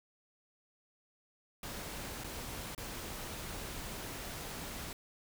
pink noise with dropouts, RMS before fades -43 dBFS, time 1.63-4.93 s, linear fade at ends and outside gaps 2 ms, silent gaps 2.238-2.243 / 2.749-2.778 s, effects none

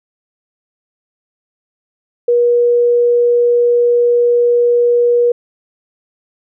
sine tone, 480 Hz, B4, 49 cents flat, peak -8 dBFS, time 2.28-5.32 s, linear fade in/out 5 ms, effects none

